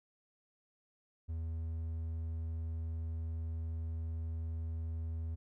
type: tone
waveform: triangle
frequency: 81.3 Hz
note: E2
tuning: 23 cents flat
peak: -34 dBFS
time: 1.28-5.36 s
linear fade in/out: 20 ms
effects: none